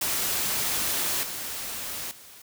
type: noise with level steps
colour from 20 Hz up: white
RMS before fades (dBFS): -27 / -34 / -48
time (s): 0.01-2.42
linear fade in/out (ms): 5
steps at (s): 1.23 / 2.11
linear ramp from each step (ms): 2
effects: none